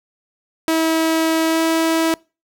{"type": "tone with pitch glide", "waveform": "sawtooth", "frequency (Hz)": [323, 325.4], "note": ["E4", "E4"], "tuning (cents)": [-35, -22], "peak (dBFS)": -11, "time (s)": [0.68, 2.14], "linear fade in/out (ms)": 0, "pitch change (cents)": 13, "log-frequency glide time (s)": [1.47, 1.6], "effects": ["noise-tail reverb RT60 0.3 s tail -25 dB re dry"]}